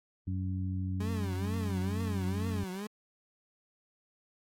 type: harmonic tone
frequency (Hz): 93.3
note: F#2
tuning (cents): +15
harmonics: 1 / 2 / 3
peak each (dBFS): -32 / -38 / -42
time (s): 0.27-2.64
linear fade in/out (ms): 5
type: tone with vibrato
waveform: 30% pulse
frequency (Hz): 204.3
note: G#3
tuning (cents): -28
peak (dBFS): -34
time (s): 1-2.87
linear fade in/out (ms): 5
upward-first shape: triangle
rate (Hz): 2.2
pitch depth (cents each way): 220
effects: AAC 64 kbps